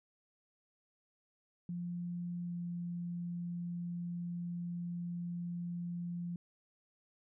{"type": "tone with pitch glide", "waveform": "sine", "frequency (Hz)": [174.61, 173.6], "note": ["F3", "F3"], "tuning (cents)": [0, -10], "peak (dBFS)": -37, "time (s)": [1.69, 6.36], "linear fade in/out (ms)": 2, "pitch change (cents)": -10, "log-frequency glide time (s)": [2.44, 2.53], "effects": []}